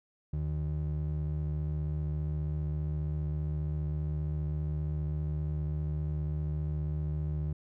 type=ring-modulated tone; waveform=triangle; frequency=114.2 Hz; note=A#2; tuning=35 cents flat; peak=-25 dBFS; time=0.33-7.53 s; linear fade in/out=5 ms; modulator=37.5 Hz; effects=none